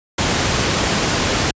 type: noise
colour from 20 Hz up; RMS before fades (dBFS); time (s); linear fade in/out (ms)
pink; -17; 0.18-1.51; 5
effects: high-pass 60 Hz 12 dB/octave + resampled to 16000 Hz